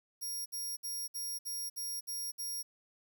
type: tone bursts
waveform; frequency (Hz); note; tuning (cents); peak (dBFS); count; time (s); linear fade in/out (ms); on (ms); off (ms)
10% pulse; 5600; F8; +4; -31; 8; 0.21-2.63; 20; 250; 60
effects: 12-bit